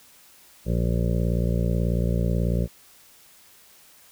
harmonic tone, 58.27 Hz, A#1, in tune, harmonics 1 / 2 / 3 / 4 / 6 / 7 / 8 / 9 / 10, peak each -24 / -26 / -26 / -34 / -38 / -36 / -38 / -36 / -38 dBFS, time 0.65-2.68 s, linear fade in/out 50 ms, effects white hiss -53 dBFS RMS until 4.11 s

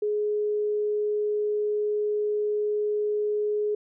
sine tone, 419.4 Hz, G#4, 17 cents sharp, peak -23 dBFS, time 0.02-3.75 s, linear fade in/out 5 ms, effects none

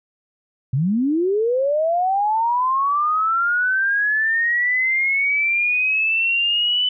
sine linear sweep, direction up, 120 to 3009 Hz, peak -16 dBFS, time 0.73-6.89 s, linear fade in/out 5 ms, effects none

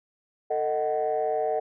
sine chord, D# diminished, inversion second, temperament just, 448 / 622.3 / 746.7 Hz, A4 / D#5 / F#5, +31 / 0 / +16 cents, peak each -27 dBFS, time 0.5-1.6 s, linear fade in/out 10 ms, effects tanh soft clip ceiling -17 dBFS

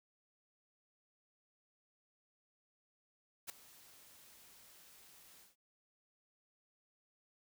white noise with ADSR envelope, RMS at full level -41 dBFS, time 3.47-5.56 s, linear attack 28 ms, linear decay 3 ms, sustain -20 dB, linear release 150 ms, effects none

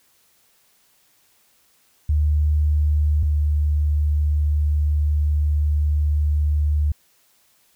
sine tone pair in turn, 75.1 / 74.54 Hz, D2 / D2, +39 / +26 cents, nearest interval unison, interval 13 cents, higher first, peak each -15 / -16 dBFS, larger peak first, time 2.09-3.23 / 3.23-6.92 s, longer second, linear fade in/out 5 ms, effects white hiss -60 dBFS RMS until 7.75 s

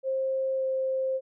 sine tone with pitch glide, 530 to 526.6 Hz, C5 to C5, +22 to +11 cents, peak -25 dBFS, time 0.03-1.21 s, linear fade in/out 50 ms, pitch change -11 cents, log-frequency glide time 0.56-0.64 s, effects none

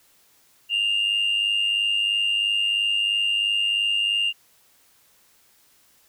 sine tone with amplitude modulation, 2805 Hz, F7, 7 cents sharp, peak -15 dBFS, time 0.69-4.33 s, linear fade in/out 50 ms, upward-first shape sine, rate 103 Hz, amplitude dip 65%, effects tanh soft clip ceiling -16 dBFS + white hiss -59 dBFS RMS until 6.08 s

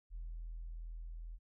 sine tone with level ramp, 41.2 Hz, E1, in tune, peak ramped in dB -40 to -43 dBFS, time 0.1-1.39 s, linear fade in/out 50 ms, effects tanh soft clip ceiling -38 dBFS

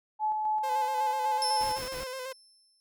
sine tone with tremolo, 859 Hz, A5, 42 cents flat, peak -25 dBFS, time 0.19-1.79 s, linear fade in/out 50 ms, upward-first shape square, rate 3.8 Hz, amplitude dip 30%
sawtooth tone with vibrato, 518 Hz, C5, 17 cents flat, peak -32 dBFS, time 0.63-2.33 s, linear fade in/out 10 ms, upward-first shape square, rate 8 Hz, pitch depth 38 cents each way
35% pulse tone with exponential decay, 5300 Hz, E8, 9 cents sharp, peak -25 dBFS, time 1.42-2.8 s, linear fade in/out 0 ms, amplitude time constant 300 ms
pink noise bursts, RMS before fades -42 dBFS, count 3, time 1.6-2.044 s, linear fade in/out 10 ms, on 130 ms, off 27 ms
effects none

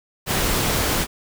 pink noise, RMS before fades -21 dBFS, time 0.26-1.07 s, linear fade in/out 50 ms, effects none

